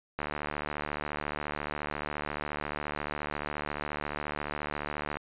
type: click train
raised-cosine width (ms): 0.5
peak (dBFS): -18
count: 371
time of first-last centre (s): 0.19-5.17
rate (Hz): 74.3
effects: resampled to 8000 Hz